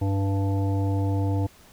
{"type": "harmonic tone with a mistuned harmonic", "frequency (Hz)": 98.2, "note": "G2", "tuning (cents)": 4, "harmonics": [1, 3, 5, 7, 9], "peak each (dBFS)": [-22, -29, -35, -38, -38], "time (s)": [0.01, 1.47], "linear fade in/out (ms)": 10, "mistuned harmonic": 9, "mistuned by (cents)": -19, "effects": ["pink hiss -53 dBFS RMS until 1.72 s"]}